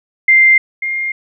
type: tone pair in turn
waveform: sine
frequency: 2093 / 2120 Hz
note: C7 / C7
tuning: 0 / +22 cents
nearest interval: unison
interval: 22 cents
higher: second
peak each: -5 / -16 dBFS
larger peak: first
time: 0.28-0.58 / 0.82-1.12 s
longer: neither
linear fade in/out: 5 ms
effects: none